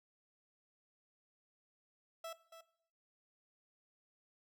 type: tone with echo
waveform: 30% pulse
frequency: 659.3 Hz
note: E5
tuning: in tune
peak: -40 dBFS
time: 2.24-2.33 s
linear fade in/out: 5 ms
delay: 280 ms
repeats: 1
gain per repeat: -10 dB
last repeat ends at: 2.61 s
effects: noise-tail reverb RT60 0.7 s tail -18 dB re dry